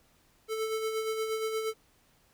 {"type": "tone with tremolo", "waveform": "square", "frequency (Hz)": 440, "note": "A4", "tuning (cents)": 0, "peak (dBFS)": -29, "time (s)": [0.48, 1.74], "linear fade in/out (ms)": 50, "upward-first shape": "sine", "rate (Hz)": 8.5, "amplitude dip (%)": 45, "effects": ["pink hiss -66 dBFS RMS until 2.33 s"]}